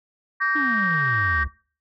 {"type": "chord", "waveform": "sine", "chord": "G minor", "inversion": "second", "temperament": "equal with one note detuned", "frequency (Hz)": [1149.2, 1568, 1864.7], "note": ["D6", "G6", "Bb6"], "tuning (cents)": [-38, 0, 0], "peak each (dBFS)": -23, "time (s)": [0.4, 1.45], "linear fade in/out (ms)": 20}
{"type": "exponential sweep", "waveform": "triangle", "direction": "down", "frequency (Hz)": [310, 66], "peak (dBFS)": -23, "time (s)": [0.55, 1.48], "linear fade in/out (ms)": 10}
{"effects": ["noise-tail reverb RT60 0.4 s tail -21 dB re dry", "tanh soft clip ceiling -11 dBFS"]}